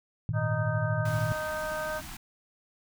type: chord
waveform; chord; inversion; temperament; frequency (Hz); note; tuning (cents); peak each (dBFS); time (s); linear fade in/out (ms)
sine; Ab suspended second; none; equal; 103.83 / 116.54 / 155.56; Ab2 / Bb2 / Eb3; 0 / 0 / 0; -33 / -29 / -32; 0.29-1.32; 0
type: harmonic tone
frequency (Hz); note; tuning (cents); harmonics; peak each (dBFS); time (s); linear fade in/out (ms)
310; D#4; -6; 2 / 3 / 4 / 5; -33 / -40 / -39 / -36; 0.33-2.02; 50
type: band-stop noise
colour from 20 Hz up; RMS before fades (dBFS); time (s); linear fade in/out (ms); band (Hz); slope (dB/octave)
pink; -42; 1.05-2.17; 5; 340 to 680; 96
effects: none